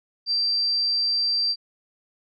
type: tone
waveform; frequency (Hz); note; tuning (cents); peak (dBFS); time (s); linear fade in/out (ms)
sine; 4699; D8; 0; -20; 0.26-1.56; 50
effects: none